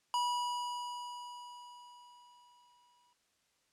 square tone with exponential decay, 973 Hz, B5, 26 cents flat, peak -30 dBFS, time 0.14-3.13 s, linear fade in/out 1 ms, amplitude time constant 650 ms, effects white hiss -75 dBFS RMS until 3.72 s + low-pass 8000 Hz 12 dB/octave

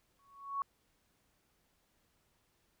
sine tone with exponential growth, 1112 Hz, C#6, 5 cents sharp, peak -30 dBFS, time 0.19-0.62 s, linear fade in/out 1 ms, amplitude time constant 93 ms, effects pink hiss -75 dBFS RMS until 2.8 s

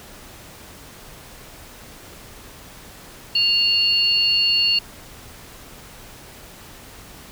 sine tone pair together, 2794 / 4398 Hz, F7 / C#8, 0 / -14 cents, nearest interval minor sixth, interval 786 cents, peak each -18 dBFS, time 3.35-4.79 s, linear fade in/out 5 ms, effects pink hiss -42 dBFS RMS until 7.31 s

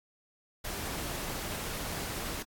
pink noise, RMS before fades -37 dBFS, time 0.64-2.43 s, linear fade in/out 10 ms, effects AAC 64 kbps

